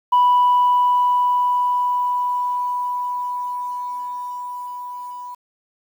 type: tone with level ramp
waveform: sine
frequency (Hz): 986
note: B5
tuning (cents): -3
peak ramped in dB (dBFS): -9 to -30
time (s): 0.12-5.35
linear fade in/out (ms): 10
effects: tanh soft clip ceiling -9 dBFS + 8-bit